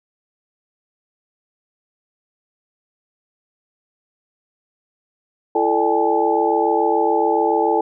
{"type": "tone cluster", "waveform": "sine", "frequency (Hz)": [337.6, 438.6, 595, 792, 859], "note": ["E4", "A4", "D5", "G5", "A5"], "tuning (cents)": [41, -6, 22, 18, -42], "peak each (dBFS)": [-21, -19, -26, -21, -20], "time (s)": [5.55, 7.81], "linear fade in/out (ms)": 5, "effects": []}